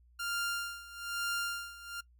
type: tone with tremolo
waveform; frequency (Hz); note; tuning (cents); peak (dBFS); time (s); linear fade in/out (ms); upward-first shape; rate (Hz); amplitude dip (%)
sawtooth; 1396.9; F6; 0; -28; 0.19-2.01; 10; sine; 1.1; 85
effects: noise-tail reverb RT60 0.1 s tail -21 dB re dry + added 60 Hz sine -60 dBFS peak until 2.19 s